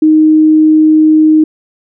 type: tone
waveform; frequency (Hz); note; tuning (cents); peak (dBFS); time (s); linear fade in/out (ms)
sine; 311.1; D#4; 0; -3; 0.02-1.44; 5
effects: none